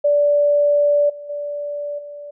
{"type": "tone with level steps", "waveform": "sine", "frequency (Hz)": 582, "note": "D5", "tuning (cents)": -16, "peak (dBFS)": [-12, -31, -23, -31], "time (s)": [0.04, 2.31], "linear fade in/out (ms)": 10, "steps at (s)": [1.09, 1.29, 1.98], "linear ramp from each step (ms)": 10, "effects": []}